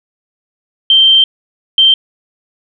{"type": "tone bursts at uneven times", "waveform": "sine", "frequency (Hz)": 3136, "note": "G7", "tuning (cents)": 0, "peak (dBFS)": -4, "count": 2, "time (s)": [[0.9, 1.24], [1.78, 1.94]], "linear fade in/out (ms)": 2, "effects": []}